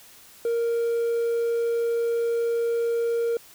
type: tone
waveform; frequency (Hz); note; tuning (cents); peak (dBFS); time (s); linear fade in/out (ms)
triangle; 466.2; A#4; 0; -19; 0.45-3.37; 2
effects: tanh soft clip ceiling -15 dBFS + white hiss -50 dBFS RMS until 3.54 s